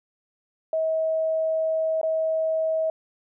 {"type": "tone with dropouts", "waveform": "sine", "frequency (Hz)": 640, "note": "D#5", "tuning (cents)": 49, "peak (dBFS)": -21, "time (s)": [0.73, 2.9], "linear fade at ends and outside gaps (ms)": 2, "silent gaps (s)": [2.014, 2.031], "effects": []}